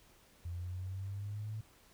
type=exponential sweep; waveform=sine; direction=up; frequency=85.4 to 110 Hz; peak=-38 dBFS; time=0.45-1.61 s; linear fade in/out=5 ms; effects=pink hiss -64 dBFS RMS until 1.93 s